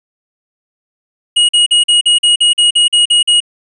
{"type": "tone bursts", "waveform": "square", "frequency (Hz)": 2890, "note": "F#7", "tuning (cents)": -41, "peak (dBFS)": -7, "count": 12, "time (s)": [1.36, 3.404], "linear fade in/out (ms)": 10, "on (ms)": 130, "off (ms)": 44, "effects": ["resampled to 24000 Hz"]}